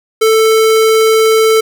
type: tone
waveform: square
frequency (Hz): 441.9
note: A4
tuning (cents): +7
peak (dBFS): -7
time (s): 0.21-1.61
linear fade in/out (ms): 10
effects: none